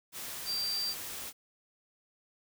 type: tone in noise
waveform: sine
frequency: 4699 Hz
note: D8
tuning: in tune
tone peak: -31 dBFS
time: 0.45-0.95 s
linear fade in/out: 50 ms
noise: white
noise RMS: -41 dBFS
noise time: 0.12-1.33 s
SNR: +7 dB
effects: none